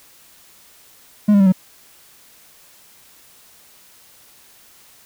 triangle tone with pitch steps, 208.8 / 201 / 193.47 / 186.23 Hz, G#3 / G3 / G3 / F#3, +10 / +44 / -22 / +11 cents, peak -7 dBFS, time 1.28-1.524 s, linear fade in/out 10 ms, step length 61 ms, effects white hiss -49 dBFS RMS until 5.05 s

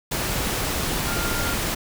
sine tone in noise, 1400 Hz, F6, 4 cents sharp, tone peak -30 dBFS, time 1.07-1.54 s, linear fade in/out 10 ms, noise pink, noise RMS -25 dBFS, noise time 0.11-1.75 s, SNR -8 dB, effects none

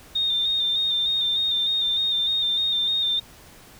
sine tone with vibrato, 3647 Hz, A#7, 39 cents flat, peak -20 dBFS, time 0.15-3.2 s, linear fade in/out 10 ms, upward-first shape square, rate 3.3 Hz, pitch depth 27 cents each way, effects pink hiss -48 dBFS RMS until 3.79 s

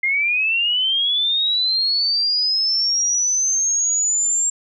sine linear sweep, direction up, 2093 to 7459 Hz, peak -16 dBFS, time 0.03-4.5 s, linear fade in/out 5 ms, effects none

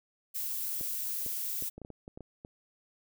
violet noise, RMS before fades -35 dBFS, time 0.34-1.7 s, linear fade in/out 20 ms
clicks, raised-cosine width 2 ms, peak -31 dBFS, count 11, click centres 0.811 / 1.263 / 1.624 / 1.78 / 1.817 / 1.849 / 1.903 / 2.079 / 2.175 / 2.207 / 2.449 s
effects none

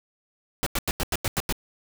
pink noise bursts, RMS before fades -25 dBFS, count 8, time 0.63-1.525 s, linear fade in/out 0 ms, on 34 ms, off 89 ms, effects none

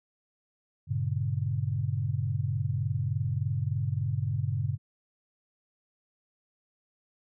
sine chord, G diminished, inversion none, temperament just, 98 / 117.6 / 141.12 Hz, G2 / Bb2 / Db3, 0 / +16 / +31 cents, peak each -31 dBFS, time 0.87-4.78 s, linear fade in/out 50 ms, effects none

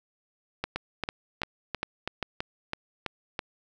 two click trains, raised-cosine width 0.3 ms, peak -14 / -13 dBFS, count 9 / 5, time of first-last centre 0.76-3.392 / 0.64-2.227 s, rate 3.04 / 2.52 Hz, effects none

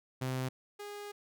sawtooth tone pair in turn, 129.5 / 411.1 Hz, C3 / G#4, -17 / -18 cents, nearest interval octave + minor sixth, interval 1999 cents, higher second, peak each -29 / -38 dBFS, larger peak first, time 0.21-0.49 / 0.79-1.12 s, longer second, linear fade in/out 10 ms, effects none

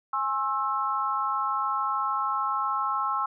sine chord, Ab augmented, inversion none, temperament equal with one note detuned, 830.6 / 1071.6 / 1318.5 Hz, Ab5 / C6 / E6, 0 / +41 / 0 cents, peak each -32 / -28 / -28 dBFS, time 0.13-3.26 s, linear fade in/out 5 ms, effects none

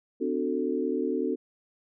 sine tone cluster, 257.2 / 297.1 / 367.7 / 444.2 Hz, C4 / D4 / F#4 / A4, -30 / +20 / -11 / +16 cents, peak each -31 dBFS, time 0.2-1.36 s, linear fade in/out 20 ms, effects none

